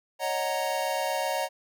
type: chord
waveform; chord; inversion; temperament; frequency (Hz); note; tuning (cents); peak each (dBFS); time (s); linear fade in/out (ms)
square; D# minor seventh; third; equal; 554.4 / 622.3 / 740 / 932.3; C#5 / D#5 / F#5 / A#5; 0 / 0 / 0 / 0; -33; 0.19-1.49; 50
effects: none